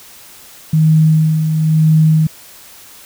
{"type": "tone with tremolo", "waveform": "sine", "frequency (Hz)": 157.2, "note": "D#3", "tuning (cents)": 18, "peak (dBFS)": -6, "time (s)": [0.73, 2.27], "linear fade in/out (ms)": 5, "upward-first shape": "sine", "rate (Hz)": 1, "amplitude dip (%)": 50, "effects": ["white hiss -39 dBFS RMS until 3.05 s"]}